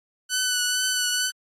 10% pulse tone with vibrato, 1493 Hz, F#6, 15 cents sharp, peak -13 dBFS, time 0.29-1.32 s, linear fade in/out 50 ms, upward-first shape triangle, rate 2.2 Hz, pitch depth 26 cents each way, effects AAC 48 kbps

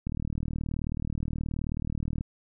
click train, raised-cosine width 5 ms, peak -19 dBFS, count 84, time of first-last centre 0.07-2.209 s, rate 38.8 Hz, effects none

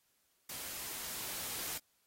white noise with level ramp, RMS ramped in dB -44 to -40 dBFS, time 0.49-1.78 s, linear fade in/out 5 ms, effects white hiss -75 dBFS RMS until 2.06 s + AAC 48 kbps

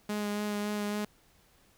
sawtooth tone with vibrato, 207.7 Hz, G#3, in tune, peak -27 dBFS, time 0.09-1.05 s, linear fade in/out 5 ms, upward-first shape sine, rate 3.6 Hz, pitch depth 14 cents each way, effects pink hiss -64 dBFS RMS until 1.77 s

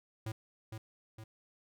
square tone with echo, 110 Hz, A2, in tune, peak -37 dBFS, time 0.26-0.32 s, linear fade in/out 5 ms, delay 460 ms, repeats 2, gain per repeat -5 dB, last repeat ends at 1.24 s, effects none

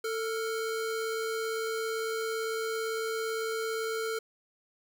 square tone pair together, 445.4 / 1414 Hz, A4 / F6, +21 / +21 cents, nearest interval octave + minor sixth, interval 2000 cents, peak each -32 / -39 dBFS, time 0.04-4.19 s, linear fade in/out 5 ms, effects none

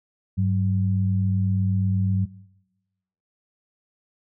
sine tone pair together, 99.4 / 187.64 Hz, G2 / F#3, +25 / +25 cents, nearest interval major seventh, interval 1100 cents, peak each -20 / -24 dBFS, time 0.37-2.26 s, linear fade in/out 20 ms, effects noise-tail reverb RT60 1.0 s tail -22 dB re dry

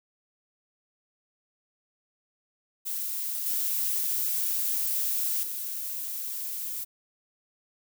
violet noise with level steps, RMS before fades -32 / -28 / -34 dBFS, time 2.85-6.85 s, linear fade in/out 20 ms, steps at 3.46 / 5.43 s, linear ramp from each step 2 ms, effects none

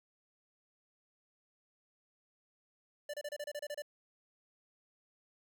square tone bursts, 587.3 Hz, D5, in tune, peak -39 dBFS, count 10, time 3.09-3.821 s, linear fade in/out 5 ms, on 47 ms, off 29 ms, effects none

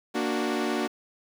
sawtooth chord, Bb augmented, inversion none, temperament equal, 233.1 / 293.7 / 370 Hz, Bb3 / D4 / F#4, 0 / 0 / 0 cents, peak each -26 / -26 / -26 dBFS, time 0.14-0.88 s, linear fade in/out 20 ms, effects low-pass 6000 Hz 12 dB/octave + 8-bit

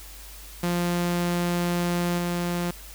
sawtooth tone with level steps, 174.61 Hz, F3, in tune, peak -19 / -21 dBFS, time 0.63-2.71 s, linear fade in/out 5 ms, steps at 2.18 s, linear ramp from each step 5 ms, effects added 50 Hz sine -43 dBFS peak until 2.94 s + white hiss -45 dBFS RMS until 2.94 s

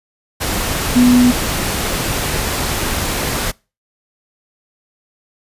sine tone in noise, 246.9 Hz, B3, in tune, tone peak -7 dBFS, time 0.95-1.32 s, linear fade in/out 20 ms, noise pink, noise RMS -19 dBFS, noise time 0.4-3.52 s, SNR +9 dB, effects noise-tail reverb RT60 0.3 s tail -25 dB re dry + resampled to 32000 Hz

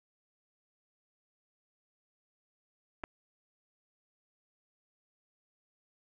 clicks, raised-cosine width 0.5 ms, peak -27 / -22 dBFS, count 2, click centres 3.036 / 3.039 s, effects 10-bit

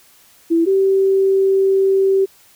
sine tone pair in turn, 332.4 / 386.9 Hz, E4 / G4, +15 / -23 cents, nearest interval minor third, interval 262 cents, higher second, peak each -11 dBFS, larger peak neither, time 0.5-0.66 / 0.66-2.26 s, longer second, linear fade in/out 20 ms, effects white hiss -50 dBFS RMS until 2.55 s

